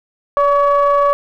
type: ring-modulated tone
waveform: triangle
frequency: 280 Hz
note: C#4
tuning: 18 cents sharp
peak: -5 dBFS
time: 0.37-1.13 s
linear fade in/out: 0 ms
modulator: 853 Hz
effects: none